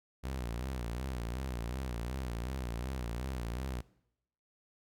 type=tone with vibrato; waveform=sawtooth; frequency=61.74 Hz; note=B1; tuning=in tune; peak=-32 dBFS; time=0.23-3.82 s; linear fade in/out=20 ms; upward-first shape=sine; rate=2.7 Hz; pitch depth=140 cents each way; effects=noise-tail reverb RT60 0.8 s tail -21 dB re dry